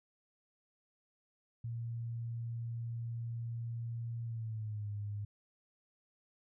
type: tone with pitch glide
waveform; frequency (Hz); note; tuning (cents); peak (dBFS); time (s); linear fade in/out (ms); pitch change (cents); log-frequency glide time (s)
sine; 116.54 to 103.23; A#2 to G#2; 0 to -10; -37; 1.64-5.25; 5; -210; 4.24-4.89
effects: none